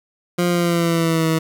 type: tone with pitch glide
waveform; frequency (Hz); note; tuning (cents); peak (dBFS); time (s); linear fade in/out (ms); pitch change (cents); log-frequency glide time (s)
20% pulse; 175.6 to 161.03; F3 to E3; +10 to -40; -11; 0.38-1.39; 10; -150; 0.48-1.27
effects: 8-bit